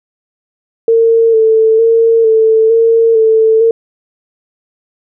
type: tone with vibrato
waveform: sine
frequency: 449.5 Hz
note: A4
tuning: 37 cents sharp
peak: -5 dBFS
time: 0.88-3.71 s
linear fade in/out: 2 ms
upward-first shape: square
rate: 1.1 Hz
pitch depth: 25 cents each way
effects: none